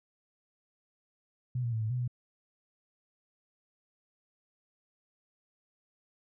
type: tone with pitch steps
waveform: sine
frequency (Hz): 124.9 / 118.2 / 111.3 / 109.1 / 125 / 122.8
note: B2 / A#2 / A2 / A2 / B2 / B2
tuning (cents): +20 / +24 / +20 / -14 / +21 / -9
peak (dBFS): -29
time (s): 1.55-2.078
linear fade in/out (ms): 5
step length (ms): 88
effects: none